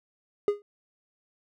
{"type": "tone with exponential decay", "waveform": "triangle", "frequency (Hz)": 410.8, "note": "G#4", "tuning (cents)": -19, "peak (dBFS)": -15, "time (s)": [0.48, 0.62], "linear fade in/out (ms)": 1, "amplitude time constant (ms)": 30, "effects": []}